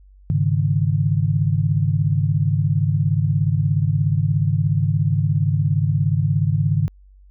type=chord; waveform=sine; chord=Ab suspended fourth; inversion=none; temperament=equal with one note detuned; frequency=101.98 / 138.59 / 155.56 Hz; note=Ab2 / Db3 / Eb3; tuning=-31 / 0 / 0 cents; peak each=-20 dBFS; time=0.3-6.88 s; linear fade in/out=0 ms; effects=added 48 Hz sine -45 dBFS peak until 7.3 s